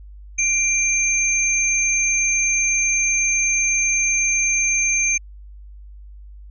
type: tone pair together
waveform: sine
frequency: 2365 / 6314 Hz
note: D7 / G8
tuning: +12 / +12 cents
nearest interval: octave + perfect fourth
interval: 1700 cents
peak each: -19 dBFS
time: 0.38-5.18 s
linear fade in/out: 10 ms
effects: added 50 Hz sine -37 dBFS peak until 6.5 s